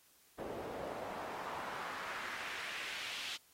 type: noise with band-pass filter sweep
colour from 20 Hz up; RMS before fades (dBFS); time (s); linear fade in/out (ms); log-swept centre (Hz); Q
pink; -44; 0.38-3.37; 10; 440 to 3400; 1.6
effects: white hiss -67 dBFS RMS until 3.53 s + AAC 48 kbps